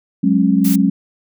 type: chord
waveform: sine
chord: F# suspended second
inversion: none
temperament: equal with one note detuned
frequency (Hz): 185 / 207.7 / 272.3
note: F#3 / G#3 / C#4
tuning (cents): 0 / 0 / -31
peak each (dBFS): -15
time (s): 0.23-0.9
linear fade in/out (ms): 10
type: noise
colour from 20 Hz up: blue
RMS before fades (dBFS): -24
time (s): 0.64-0.76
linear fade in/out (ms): 10
effects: none